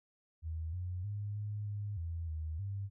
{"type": "tone with pitch steps", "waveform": "sine", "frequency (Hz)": [80.6, 90.3, 103, 104.4, 103, 83.4, 78.9, 99.2], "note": ["E2", "F#2", "G#2", "G#2", "G#2", "E2", "D#2", "G2"], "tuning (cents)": [-38, -42, -14, 10, -14, 21, 25, 21], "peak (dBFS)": -36, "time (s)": [0.42, 2.9], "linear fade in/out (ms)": 50, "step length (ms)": 310, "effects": []}